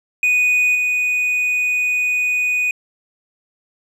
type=tone with level steps; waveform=triangle; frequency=2480 Hz; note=D#7; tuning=6 cents flat; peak=-11 / -14 dBFS; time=0.23-2.71 s; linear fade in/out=2 ms; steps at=0.75 s; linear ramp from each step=2 ms; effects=resampled to 32000 Hz